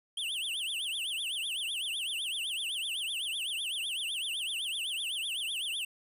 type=tone with vibrato; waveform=square; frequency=3078 Hz; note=G7; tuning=32 cents flat; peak=-33 dBFS; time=0.17-5.85 s; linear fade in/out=5 ms; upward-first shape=triangle; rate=7.9 Hz; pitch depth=290 cents each way; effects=resampled to 32000 Hz + 10-bit